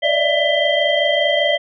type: tone cluster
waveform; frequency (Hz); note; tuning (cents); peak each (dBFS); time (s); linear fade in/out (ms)
sine; 578 / 603 / 671 / 1996 / 3165; D5 / D5 / E5 / B6 / G7; -28 / +46 / +31 / +18 / +16; -20; 0.02-1.58; 20
effects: tanh soft clip ceiling -2 dBFS